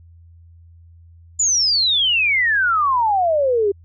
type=exponential sweep; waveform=sine; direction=down; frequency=7150 to 387.5 Hz; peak=-14 dBFS; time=1.39-3.72 s; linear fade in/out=10 ms; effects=added 84 Hz sine -43 dBFS peak until 3.84 s